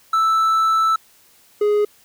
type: tone pair in turn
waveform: triangle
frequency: 1318.5 / 416.5 Hz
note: E6 / G#4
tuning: 0 / +5 cents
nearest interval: octave + minor sixth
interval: 1995 cents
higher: first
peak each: -12 dBFS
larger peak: neither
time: 0.13-0.96 / 1.61-1.85 s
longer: first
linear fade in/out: 5 ms
effects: white hiss -53 dBFS RMS until 2.04 s